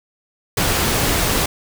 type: noise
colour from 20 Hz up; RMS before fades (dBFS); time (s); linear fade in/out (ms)
pink; -18; 0.57-1.46; 5
effects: none